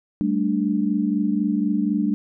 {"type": "chord", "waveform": "sine", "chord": "G suspended second", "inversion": "none", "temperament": "equal", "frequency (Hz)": [196, 220, 293.7], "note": ["G3", "A3", "D4"], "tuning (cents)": [0, 0, 0], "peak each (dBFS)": -23, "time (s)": [0.21, 2.14], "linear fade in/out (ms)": 0, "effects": []}